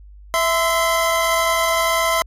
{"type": "tone pair together", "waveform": "25% pulse", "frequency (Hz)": [659, 1029.3], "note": ["E5", "C6"], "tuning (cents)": [-1, -29], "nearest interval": "minor sixth", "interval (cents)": 772, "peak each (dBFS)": -15, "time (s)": [0.34, 2.22], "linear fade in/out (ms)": 0, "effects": ["added 50 Hz sine -39 dBFS peak until 2.26 s", "AAC 48 kbps"]}